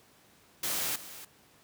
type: noise with echo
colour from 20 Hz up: white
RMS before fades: -32 dBFS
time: 0.63-0.96 s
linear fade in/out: 5 ms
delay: 290 ms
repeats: 1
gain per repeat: -14 dB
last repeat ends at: 1.25 s
effects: pink hiss -61 dBFS RMS until 1.63 s + high-pass 100 Hz 12 dB/octave